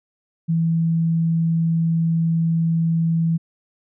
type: tone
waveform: sine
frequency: 164.7 Hz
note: E3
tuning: 1 cent flat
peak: -16 dBFS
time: 0.48-3.38 s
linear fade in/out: 20 ms
effects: none